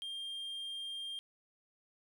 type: tone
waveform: triangle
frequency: 3200 Hz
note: G7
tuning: 35 cents sharp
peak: -38 dBFS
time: 0.02-1.19 s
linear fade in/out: 0 ms
effects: none